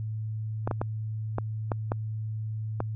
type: clicks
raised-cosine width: 1 ms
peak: -14 dBFS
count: 7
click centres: 0.675 / 0.712 / 0.815 / 1.384 / 1.718 / 1.919 / 2.804 s
effects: added 109 Hz sine -30 dBFS peak until 2.95 s